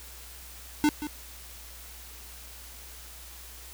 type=tone with echo; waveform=square; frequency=299.2 Hz; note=D4; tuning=32 cents sharp; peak=-20 dBFS; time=0.84-0.89 s; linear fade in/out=0 ms; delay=180 ms; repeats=1; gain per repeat=-12 dB; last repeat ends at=1.07 s; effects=added 60 Hz sine -48 dBFS peak until 3.73 s + white hiss -47 dBFS RMS until 3.73 s